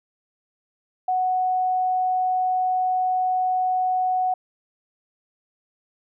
sine tone, 740 Hz, F#5, in tune, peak -19 dBFS, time 1.08-4.34 s, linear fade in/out 5 ms, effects none

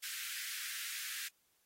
pink high-pass noise, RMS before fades -43 dBFS, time 0.02-1.29 s, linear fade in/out 20 ms, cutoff 1500 Hz, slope 48 dB/octave, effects white hiss -75 dBFS RMS until 1.65 s + AAC 48 kbps

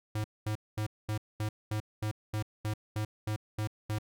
square tone bursts, 107 Hz, A2, 48 cents flat, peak -31 dBFS, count 13, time 0.15-3.986 s, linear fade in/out 5 ms, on 92 ms, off 220 ms, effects none

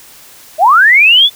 sine linear sweep, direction up, 586 to 3544 Hz, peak -3 dBFS, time 0.58-1.3 s, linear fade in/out 50 ms, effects white hiss -38 dBFS RMS until 1.35 s

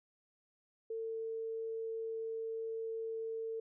sine tone, 449.5 Hz, A4, 37 cents sharp, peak -37 dBFS, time 0.9-3.6 s, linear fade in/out 5 ms, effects none

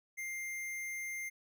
square tone, 2100 Hz, C7, 6 cents sharp, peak -39 dBFS, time 0.17-1.3 s, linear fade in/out 20 ms, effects none

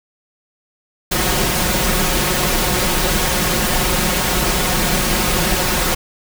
pink noise with comb filter, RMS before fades -17 dBFS, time 1.11-5.95 s, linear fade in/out 10 ms, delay 5.5 ms, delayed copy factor +0.65, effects none

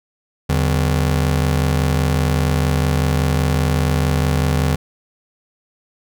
35% pulse ring-modulated tone, 110.7 Hz, A2, 11 cents sharp, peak -10 dBFS, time 0.49-4.76 s, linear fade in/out 10 ms, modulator 32.5 Hz, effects none

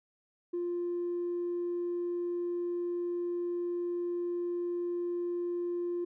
triangle tone with tanh clipping, 349.4 Hz, F4, 1 cent sharp, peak -31 dBFS, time 0.53-6.05 s, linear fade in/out 10 ms, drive 5 dB, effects none

